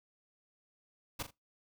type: noise with echo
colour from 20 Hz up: pink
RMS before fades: -37 dBFS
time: 1.19-1.23 s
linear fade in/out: 10 ms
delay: 40 ms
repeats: 2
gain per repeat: -10 dB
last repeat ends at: 1.31 s
effects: noise-tail reverb RT60 0.2 s tail -22 dB re dry